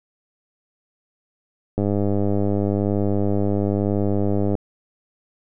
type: click train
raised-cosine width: 2 ms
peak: -9 dBFS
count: 281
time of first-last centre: 1.78-4.552 s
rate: 101 Hz
effects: none